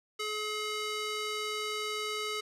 square tone with band-pass filter, 425.5 Hz, G#4, 42 cents sharp, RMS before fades -35 dBFS, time 0.19-2.41 s, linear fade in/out 10 ms, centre 3400 Hz, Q 0.63, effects resampled to 32000 Hz

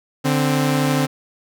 sawtooth tone pair together, 146.82 / 261.6 Hz, D3 / C4, 0 / 0 cents, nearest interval minor seventh, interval 1000 cents, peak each -15 dBFS, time 0.24-1.07 s, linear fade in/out 20 ms, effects none

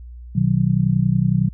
sine chord, B major, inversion none, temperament just, 123.47 / 154.34 / 185.21 Hz, B2 / D#3 / F#3, 0 / -14 / +2 cents, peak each -19 dBFS, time 0.35-1.49 s, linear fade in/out 10 ms, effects added 60 Hz sine -34 dBFS peak until 1.53 s

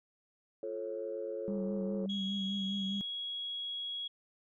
sine chord, F augmented, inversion none, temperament just, 349.2 / 436.5 / 545.7 Hz, F4 / A4 / C#5, 0 / -14 / -27 cents, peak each -43 / -39 / -39 dBFS, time 0.63-2.06 s, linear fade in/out 2 ms
sine tone with vibrato, 196.8 Hz, G3, 7 cents sharp, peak -33 dBFS, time 1.48-3.01 s, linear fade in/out 0 ms, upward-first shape sine, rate 4.9 Hz, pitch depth 38 cents each way
sine tone, 3322 Hz, G#7, in tune, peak -36 dBFS, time 2.09-4.08 s, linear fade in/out 10 ms
effects tanh soft clip ceiling -26 dBFS

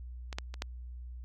clicks, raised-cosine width 0.2 ms, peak -22 / -17 / -26 / -16 dBFS, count 4, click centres 0.328 / 0.385 / 0.541 / 0.621 s, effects added 61 Hz sine -41 dBFS peak until 1.24 s

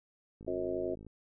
click train, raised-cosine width 3 ms, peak -37 dBFS, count 36, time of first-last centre 0.41-1.067 s, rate 53.3 Hz
harmonic tone, 90.5 Hz, F#2, 38 cents flat, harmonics 3 / 4 / 5 / 6 / 7, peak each -42 / -35 / -41 / -41 / -38 dBFS, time 0.47-0.95 s, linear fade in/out 10 ms
effects none

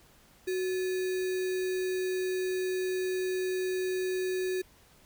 sine tone with sample-and-hold, 370 Hz, F#4, in tune, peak -28 dBFS, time 0.47-4.62 s, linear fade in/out 10 ms, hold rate 2100 Hz, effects pink hiss -60 dBFS RMS until 5.05 s

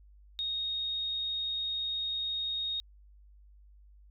sine tone, 3729 Hz, A#7, in tune, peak -31 dBFS, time 0.39-2.8 s, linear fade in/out 0 ms, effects added 50 Hz sine -54 dBFS peak until 4.1 s

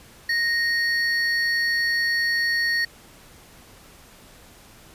triangle tone pair together, 1864.7 / 4429 Hz, A#6 / C#8, 0 / -2 cents, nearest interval octave + minor third, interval 1498 cents, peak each -19 / -26 dBFS, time 0.29-2.85 s, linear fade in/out 5 ms, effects pink hiss -49 dBFS RMS until 4.94 s + resampled to 32000 Hz

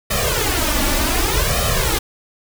pink noise with flanger, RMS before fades -18 dBFS, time 0.1-1.99 s, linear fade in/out 10 ms, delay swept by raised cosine 1.6 to 3.5 ms, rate 0.66 Hz, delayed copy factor +0.95, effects none

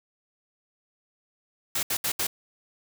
white noise bursts at uneven times, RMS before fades -27 dBFS, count 4, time 1.75-1.83 / 1.9-1.97 / 2.04-2.12 / 2.19-2.27 s, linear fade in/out 5 ms, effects none

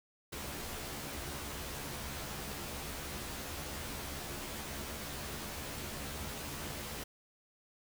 pink noise with comb filter, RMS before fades -42 dBFS, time 0.32-7.04 s, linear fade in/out 10 ms, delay 14 ms, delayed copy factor +0.8, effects none

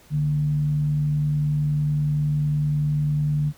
sine tone with frequency modulation, 148.2 Hz, D3, 16 cents sharp, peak -19 dBFS, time 0.1-3.53 s, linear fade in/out 50 ms, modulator 82.9 Hz, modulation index 0.23, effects pink hiss -53 dBFS RMS until 3.57 s

